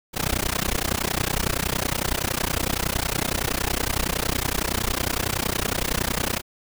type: noise with amplitude modulation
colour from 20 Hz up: pink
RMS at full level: -21 dBFS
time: 0.13-6.42 s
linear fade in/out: 50 ms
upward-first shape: sine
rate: 30.8 Hz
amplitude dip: 100%
effects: none